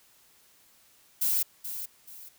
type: noise with echo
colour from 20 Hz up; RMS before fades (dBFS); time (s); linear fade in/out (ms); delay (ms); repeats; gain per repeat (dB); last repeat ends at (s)
violet; -26; 1.21-1.43; 10; 430; 2; -10; 2.29
effects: white hiss -61 dBFS RMS until 2.38 s